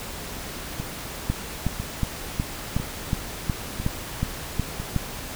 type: two click trains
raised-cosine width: 5 ms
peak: -17 / -10 dBFS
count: 5 / 11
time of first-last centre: 0.8-4.8 / 1.3-4.963 s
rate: 1 / 2.73 Hz
effects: pink hiss -35 dBFS RMS until 5.35 s